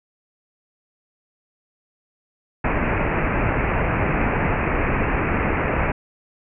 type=low-pass noise; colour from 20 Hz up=pink; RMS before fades=-21 dBFS; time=2.64-5.92 s; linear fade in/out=5 ms; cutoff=2600 Hz; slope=96 dB/octave; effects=none

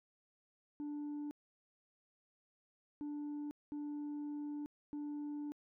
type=tone bursts at uneven times; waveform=sine; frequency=293.7 Hz; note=D4; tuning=in tune; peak=-37 dBFS; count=4; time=0.8-1.31 / 3.01-3.51 / 3.72-4.66 / 4.93-5.52 s; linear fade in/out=0 ms; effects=tanh soft clip ceiling -39 dBFS

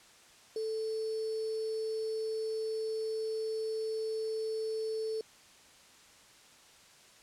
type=tone with sample-and-hold; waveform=sine; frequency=440 Hz; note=A4; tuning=in tune; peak=-32 dBFS; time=0.56-5.21 s; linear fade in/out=2 ms; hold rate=4900 Hz; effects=white hiss -58 dBFS RMS until 7.22 s + low-pass 8000 Hz 12 dB/octave

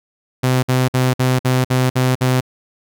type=tone bursts; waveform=sawtooth; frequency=128.1 Hz; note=C3; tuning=36 cents flat; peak=-9 dBFS; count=8; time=0.43-2.408 s; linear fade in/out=10 ms; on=200 ms; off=54 ms; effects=none

